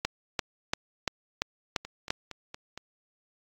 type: two click trains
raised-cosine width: 0.2 ms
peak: -22 / -9 dBFS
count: 5 / 7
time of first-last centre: 1.85-2.776 / 0.05-2.105 s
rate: 4.32 / 2.92 Hz
effects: AAC 48 kbps